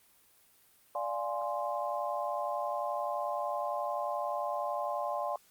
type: chord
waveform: sine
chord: D half-diminished seventh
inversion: none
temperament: equal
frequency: 587.3 / 698.5 / 830.6 / 1046.5 Hz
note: D5 / F5 / Ab5 / C6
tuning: 0 / 0 / 0 / 0 cents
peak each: -36 / -37 / -38 / -37 dBFS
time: 0.95-5.36 s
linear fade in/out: 2 ms
effects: white hiss -64 dBFS RMS until 5.5 s + Opus 32 kbps